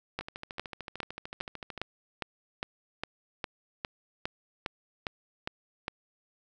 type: two click trains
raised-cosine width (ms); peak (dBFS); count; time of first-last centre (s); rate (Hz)
0.3; -23 / -16; 22 / 15; 0.21-1.777 / 0.19-5.881; 13.4 / 2.46
effects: none